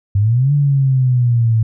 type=exponential two-way sweep; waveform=sine; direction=up then down; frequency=96.6 to 146.2 to 110.4 Hz; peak=-10 dBFS; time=0.15-1.63 s; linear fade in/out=5 ms; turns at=0.53 s; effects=none